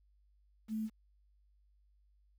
sine tone with quantisation, 218.5 Hz, A3, 12 cents flat, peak -34 dBFS, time 0.68-0.9 s, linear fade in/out 50 ms, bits 10, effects added 50 Hz sine -66 dBFS peak until 2.38 s

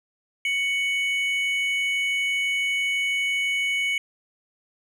triangle tone pair together, 2227 / 2973 Hz, C#7 / F#7, +7 / +8 cents, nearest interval perfect fourth, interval 501 cents, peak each -21 / -28 dBFS, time 0.45-3.98 s, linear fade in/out 2 ms, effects none

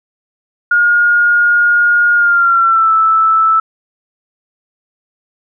sine tone with pitch glide, 1427 to 1316.1 Hz, F6 to E6, +37 to -3 cents, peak -7 dBFS, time 0.71-3.6 s, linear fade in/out 5 ms, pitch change -140 cents, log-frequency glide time 2.15-2.92 s, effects none

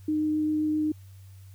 sine tone with vibrato, 306.5 Hz, D#4, 26 cents flat, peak -23 dBFS, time 0.08-0.92 s, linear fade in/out 5 ms, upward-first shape triangle, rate 7.6 Hz, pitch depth 8 cents each way, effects added 96 Hz sine -45 dBFS peak until 1.54 s + white hiss -62 dBFS RMS until 1.54 s

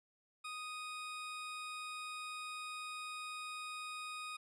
20% pulse tone, 1244 Hz, D#6, 1 cent flat, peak -38 dBFS, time 0.44-4.37 s, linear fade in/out 10 ms, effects resampled to 22050 Hz

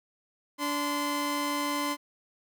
sawtooth tone pair together, 289.4 / 1032.6 Hz, D4 / C6, -25 / -23 cents, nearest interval octave + minor seventh, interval 2202 cents, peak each -27 dBFS, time 0.58-1.97 s, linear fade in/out 50 ms, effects none

